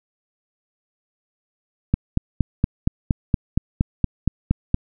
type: click train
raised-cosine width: 5 ms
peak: -4 dBFS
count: 13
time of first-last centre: 1.94-4.744 s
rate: 4.28 Hz
effects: none